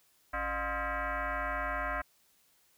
sine tone with frequency modulation, 277.2 Hz, C#4, in tune, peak -31 dBFS, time 0.33-2.02 s, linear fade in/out 10 ms, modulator 331 Hz, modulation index 5.1, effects white hiss -68 dBFS RMS until 2.77 s

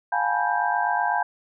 sine tone cluster, 709 / 817 / 865 / 973 / 1577 Hz, F5 / G#5 / A5 / B5 / G6, +26 / -29 / -30 / -26 / +10 cents, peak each -27 dBFS, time 0.12-1.23 s, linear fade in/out 5 ms, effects none

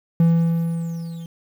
triangle tone with level ramp, 166.8 Hz, E3, 21 cents sharp, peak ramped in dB -9 to -29 dBFS, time 0.2-1.26 s, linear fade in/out 2 ms, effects 8-bit

